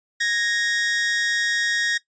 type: tone pair together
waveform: sawtooth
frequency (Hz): 1661.3 / 1864.7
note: G#6 / A#6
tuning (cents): 0 / 0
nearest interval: major second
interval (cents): 200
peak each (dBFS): -23 / -18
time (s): 0.2-1.98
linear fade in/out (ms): 10
effects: noise-tail reverb RT60 0.1 s tail -17 dB re dry + resampled to 16000 Hz